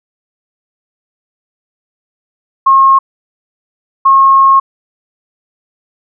sine tone pair in turn, 1079 / 1083.1 Hz, C#6 / C#6, -47 / -40 cents, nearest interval unison, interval 7 cents, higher second, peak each -3 dBFS, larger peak neither, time 2.66-2.99 / 4.05-4.6 s, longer second, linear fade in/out 10 ms, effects none

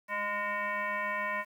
sine tone with frequency modulation, 1435 Hz, F6, 47 cents sharp, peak -30 dBFS, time 0.08-1.45 s, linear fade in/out 50 ms, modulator 409 Hz, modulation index 2, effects 10-bit

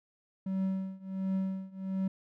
triangle tone with tremolo, 190.7 Hz, G3, 47 cents flat, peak -25 dBFS, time 0.46-2.08 s, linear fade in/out 5 ms, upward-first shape triangle, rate 1.4 Hz, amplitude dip 95%, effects none

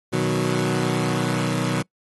20% pulse chord, B major, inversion none, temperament equal, 123.47 / 155.56 / 185 Hz, B2 / D#3 / F#3, 0 / 0 / 0 cents, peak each -20 dBFS, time 0.12-1.83 s, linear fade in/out 20 ms, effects noise-tail reverb RT60 0.1 s tail -25 dB re dry + AAC 32 kbps

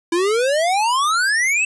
square exponential sweep, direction up, 329.6 to 2686 Hz, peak -16 dBFS, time 0.12-1.65 s, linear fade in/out 5 ms, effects resampled to 24000 Hz

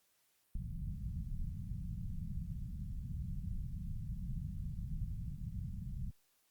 pink low-pass noise, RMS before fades -41 dBFS, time 0.55-6.11 s, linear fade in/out 5 ms, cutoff 190 Hz, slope 48 dB/octave, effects white hiss -75 dBFS RMS until 6.5 s + Opus 48 kbps

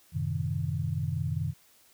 sine chord, F# diminished seventh, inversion none, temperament equal, 92.5 / 110 / 130.81 / 155.56 Hz, F#2 / A2 / C3 / Eb3, 0 / 0 / 0 / 0 cents, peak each -33 / -37 / -33 / -32 dBFS, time 0.12-1.54 s, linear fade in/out 50 ms, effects white hiss -61 dBFS RMS until 1.93 s

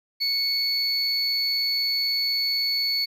triangle tone pair together, 2217 / 4438 Hz, C#7 / C#8, 0 / +1 cents, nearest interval octave, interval 1201 cents, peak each -30 / -21 dBFS, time 0.2-3.06 s, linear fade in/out 20 ms, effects none

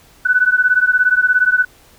sine beating tone pair, 1486 / 1503 Hz, F#6 / F#6, +7 / +27 cents, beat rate 17 Hz, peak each -13 / -14 dBFS, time 0.25-1.65 s, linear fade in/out 10 ms, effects pink hiss -48 dBFS RMS until 1.98 s

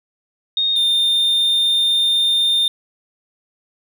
sine / triangle tone pair in turn, 3700 / 3624 Hz, A#7 / A#7, -14 / -50 cents, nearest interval unison, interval 36 cents, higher first, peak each -15 / -12 dBFS, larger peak second, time 0.57-0.76 / 0.76-2.68 s, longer second, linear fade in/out 2 ms, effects none

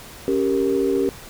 sine chord, G diminished, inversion second, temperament equal, 277.2 / 392 / 466.2 Hz, Db4 / G4 / Bb4, 0 / 0 / 0 cents, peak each -22 / -19 / -23 dBFS, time 0.28-1.09 s, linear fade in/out 0 ms, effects tanh soft clip ceiling -9 dBFS + pink hiss -40 dBFS RMS until 1.29 s

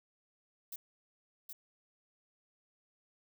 violet noise with echo, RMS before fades -43 dBFS, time 0.72-0.76 s, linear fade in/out 5 ms, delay 770 ms, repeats 1, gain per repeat -3 dB, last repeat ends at 1.53 s, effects none

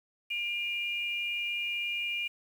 sine tone pair together, 2401 / 2844 Hz, D7 / F7, +38 / +31 cents, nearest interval minor third, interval 293 cents, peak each -32 / -35 dBFS, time 0.3-2.28 s, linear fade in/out 10 ms, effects 9-bit

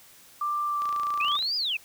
sine tone with pitch glide, 1182 to 1172.5 Hz, D6 to D6, +11 to -3 cents, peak -25 dBFS, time 0.41-1.37 s, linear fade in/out 5 ms, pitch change -14 cents, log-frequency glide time 0.67-0.76 s
click train, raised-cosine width 0.2 ms, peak -24 dBFS, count 18, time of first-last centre 0.82-1.425 s, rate 28.1 Hz
sine linear two-way sweep, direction up then down, 2422 to 5010 to 2422 Hz, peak -25 dBFS, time 1.2-1.77 s, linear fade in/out 5 ms, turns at 1.56 s
effects white hiss -53 dBFS RMS until 1.84 s

